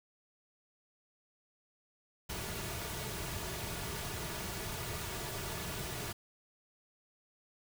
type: noise with comb filter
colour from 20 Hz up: pink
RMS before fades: -40 dBFS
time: 2.29-6.13 s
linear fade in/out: 10 ms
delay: 3.8 ms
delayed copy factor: -0.55
effects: none